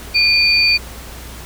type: tone pair together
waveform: sine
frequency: 2425 / 4578 Hz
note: D#7 / D8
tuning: -45 / -45 cents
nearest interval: major seventh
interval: 1100 cents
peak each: -13 dBFS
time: 0.14-0.78 s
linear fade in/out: 20 ms
effects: added 60 Hz sine -34 dBFS peak until 1.45 s + pink hiss -35 dBFS RMS until 1.45 s